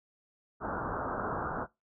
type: low-pass noise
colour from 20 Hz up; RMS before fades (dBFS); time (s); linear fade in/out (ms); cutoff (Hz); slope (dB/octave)
white; -35; 0.6-1.67; 50; 1500; 96
effects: noise-tail reverb RT60 0.2 s tail -20 dB re dry